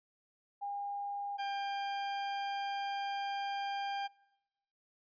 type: tone pair in turn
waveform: sine / 40% pulse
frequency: 808 / 797.3 Hz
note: G#5 / G5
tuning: -48 / +29 cents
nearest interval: unison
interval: 23 cents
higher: first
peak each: -36 / -34 dBFS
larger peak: second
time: 0.61-1.38 / 1.38-4.08 s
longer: second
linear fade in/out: 20 ms
effects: noise-tail reverb RT60 1.0 s tail -24 dB re dry + resampled to 11025 Hz